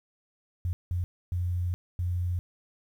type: tone bursts at uneven times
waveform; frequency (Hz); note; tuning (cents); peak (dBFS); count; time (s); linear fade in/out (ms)
sine; 88.7; F2; +27; -26; 4; 0.65-0.73 / 0.91-1.04 / 1.32-1.74 / 1.99-2.39; 0
effects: 10-bit